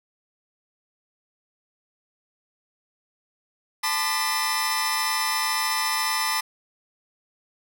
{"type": "tone cluster", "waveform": "sawtooth", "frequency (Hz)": [879, 1028, 1197, 1974, 5260], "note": ["A5", "C6", "D6", "B6", "E8"], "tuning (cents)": [-2, -31, 33, -1, -5], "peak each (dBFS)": -26, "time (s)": [3.83, 6.41], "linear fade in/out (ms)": 10, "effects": []}